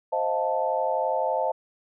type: chord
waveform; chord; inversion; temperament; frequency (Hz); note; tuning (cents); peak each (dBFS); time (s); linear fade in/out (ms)
sine; F dominant seventh; second; equal with one note detuned; 523.3 / 626.6 / 698.5 / 880; C5 / Eb5 / F5 / A5; 0 / +12 / 0 / 0; -28 / -28 / -30 / -27; 0.12-1.52; 10
effects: none